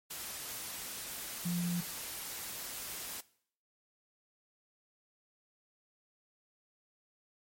sine tone in noise, 174.61 Hz, F3, in tune, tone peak -31 dBFS, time 1.45-1.81 s, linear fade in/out 10 ms, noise white, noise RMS -42 dBFS, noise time 0.1-3.21 s, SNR +8 dB, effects noise-tail reverb RT60 0.6 s tail -20 dB re dry + MP3 64 kbps

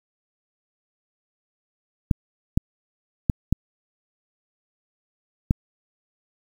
clicks, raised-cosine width 5 ms, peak -5 dBFS, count 5, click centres 2.112 / 2.575 / 3.298 / 3.526 / 5.509 s, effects 7-bit

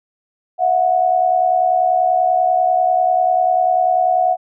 sine tone pair together, 659.8 / 730 Hz, E5 / F#5, +1 / -24 cents, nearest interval major second, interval 175 cents, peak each -18 / -13 dBFS, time 0.58-4.37 s, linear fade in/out 50 ms, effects none

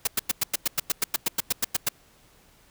white noise bursts, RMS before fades -23 dBFS, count 16, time 0.05-1.888 s, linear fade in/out 5 ms, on 23 ms, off 98 ms, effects pink hiss -58 dBFS RMS until 2.7 s

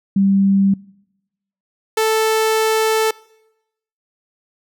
sine / sawtooth tone pair in turn, 196 / 440 Hz, G3 / A4, 0 / 0 cents, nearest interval octave + major second, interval 1400 cents, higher second, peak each -11 / -10 dBFS, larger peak second, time 0.16-0.74 / 1.97-3.11 s, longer second, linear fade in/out 5 ms, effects noise-tail reverb RT60 0.9 s tail -24 dB re dry

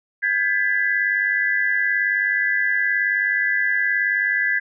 sine tone cluster, 1608 / 1707 / 1990 Hz, G6 / G#6 / B6, +44 / +47 / +13 cents, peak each -22 dBFS, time 0.22-4.6 s, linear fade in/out 20 ms, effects none

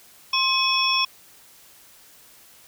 sine tone cluster, 1062 / 2533 / 3382 / 5410 Hz, C6 / D#7 / G#7 / E8, +25 / +30 / +31 / +44 cents, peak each -24 dBFS, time 0.33-1.05 s, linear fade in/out 5 ms, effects white hiss -51 dBFS RMS until 2.67 s

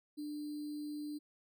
sine tone with sample-and-hold, 297.5 Hz, D4, 22 cents sharp, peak -39 dBFS, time 0.17-1.19 s, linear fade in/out 20 ms, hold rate 4410 Hz, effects none

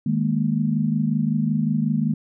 sine chord, D# suspended fourth, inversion none, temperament equal, 155.56 / 207.7 / 233.1 Hz, D#3 / G#3 / A#3, 0 / 0 / 0 cents, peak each -23 dBFS, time 0.06-2.14 s, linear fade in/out 5 ms, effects none

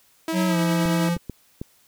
sawtooth tone with tremolo, 323.9 Hz, E4, 30 cents flat, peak -19 dBFS, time 0.28-1.09 s, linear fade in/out 2 ms, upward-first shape triangle, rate 9.6 Hz, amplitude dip 35%
square tone with pitch glide, 184.4 to 172.05 Hz, F#3 to F3, -6 to -26 cents, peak -21 dBFS, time 0.32-1.18 s, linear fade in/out 50 ms, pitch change -120 cents, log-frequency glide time 0.47-0.57 s
clicks, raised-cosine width 3 ms, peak -17 dBFS, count 4, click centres 0.857 / 1.166 / 1.297 / 1.615 s
effects white hiss -59 dBFS RMS until 1.87 s

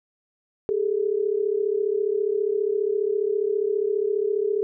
sine tone pair together, 400.5 / 435.3 Hz, G4 / A4, +37 / -19 cents, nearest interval minor second, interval 144 cents, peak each -23 / -24 dBFS, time 0.69-4.63 s, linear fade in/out 0 ms, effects none

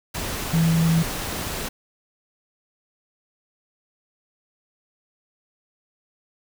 sine tone in noise, 164.3 Hz, E3, 5 cents flat, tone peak -16 dBFS, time 0.53-1.03 s, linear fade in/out 10 ms, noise pink, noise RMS -29 dBFS, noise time 0.14-1.69 s, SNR +10 dB, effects none

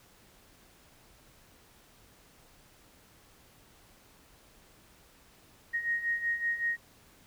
sine beating tone pair, 1867 / 1872.3 Hz, A#6 / A#6, +2 / +7 cents, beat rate 5.3 Hz, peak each -35 / -30 dBFS, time 5.73-6.77 s, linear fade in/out 20 ms, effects pink hiss -60 dBFS RMS until 7.26 s

